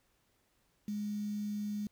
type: tone with quantisation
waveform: sine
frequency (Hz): 207.7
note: G#3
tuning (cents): 0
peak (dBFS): -34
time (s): 0.88-1.87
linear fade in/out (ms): 2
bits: 9
effects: pink hiss -74 dBFS RMS until 1.91 s